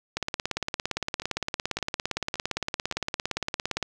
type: two click trains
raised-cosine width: 0.2 ms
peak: -21 / -10 dBFS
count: 4 / 65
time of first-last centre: 1.22-2.925 / 0.17-3.827 s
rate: 1.76 / 17.5 Hz
effects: none